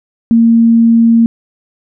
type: tone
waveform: sine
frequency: 230 Hz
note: A#3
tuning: 23 cents flat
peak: -4 dBFS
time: 0.31-1.26 s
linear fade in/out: 0 ms
effects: none